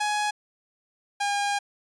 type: tone pair in turn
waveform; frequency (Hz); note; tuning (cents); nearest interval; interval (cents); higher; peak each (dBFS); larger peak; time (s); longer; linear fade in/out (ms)
sawtooth; 837 / 810.4; G#5 / G#5; +13 / -43; minor second; 56; first; -20; neither; 0-0.31 / 1.2-1.59; second; 10
effects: resampled to 22050 Hz